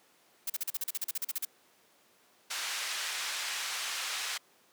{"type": "noise bursts", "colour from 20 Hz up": "blue", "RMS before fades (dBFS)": -33, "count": 15, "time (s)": [0.47, 1.451], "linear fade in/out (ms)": 5, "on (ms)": 29, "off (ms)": 39}
{"type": "band-pass noise", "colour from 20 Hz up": "pink", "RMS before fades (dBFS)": -36, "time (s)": [2.5, 4.38], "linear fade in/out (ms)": 10, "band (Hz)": [1600, 7900], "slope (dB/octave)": 12}
{"effects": ["pink hiss -64 dBFS RMS until 4.72 s", "high-pass 300 Hz 12 dB/octave"]}